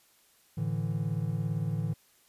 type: chord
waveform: triangle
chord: A suspended fourth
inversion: none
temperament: equal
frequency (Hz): 110 / 146.83 / 164.81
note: A2 / D3 / E3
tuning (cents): 0 / 0 / 0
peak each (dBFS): -31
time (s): 0.57-1.94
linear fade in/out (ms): 10
effects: white hiss -64 dBFS RMS until 2.28 s + resampled to 32000 Hz